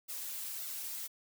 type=noise with flanger; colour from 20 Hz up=blue; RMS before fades=-41 dBFS; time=0.08-1.08 s; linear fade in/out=20 ms; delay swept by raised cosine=1.4 to 5 ms; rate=1.8 Hz; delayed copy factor=+0.95; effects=none